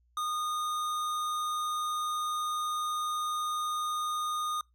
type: tone with hard clipping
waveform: sine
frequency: 1228 Hz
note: D#6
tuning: 23 cents flat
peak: -32 dBFS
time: 0.17-4.61 s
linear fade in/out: 2 ms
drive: 16 dB
effects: noise-tail reverb RT60 0.2 s tail -26 dB re dry + added 60 Hz sine -65 dBFS peak until 4.74 s